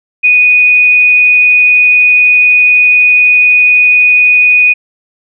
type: tone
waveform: sine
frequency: 2478 Hz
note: D#7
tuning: 8 cents flat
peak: -3 dBFS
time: 0.23-4.74 s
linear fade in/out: 20 ms
effects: none